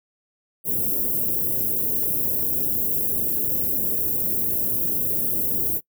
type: band-stop noise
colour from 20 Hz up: white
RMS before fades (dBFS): -23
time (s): 0.64-5.81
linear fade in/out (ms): 50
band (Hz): 470 to 13000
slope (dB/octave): 24
effects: noise-tail reverb RT60 0.1 s tail -23 dB re dry + high-pass 60 Hz 12 dB/octave